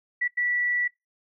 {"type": "tone bursts at uneven times", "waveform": "sine", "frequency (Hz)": 1954, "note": "B6", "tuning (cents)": -19, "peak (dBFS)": -22, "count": 2, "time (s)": [[0.21, 0.28], [0.37, 0.88]], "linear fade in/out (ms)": 10, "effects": ["noise-tail reverb RT60 0.2 s tail -24 dB re dry"]}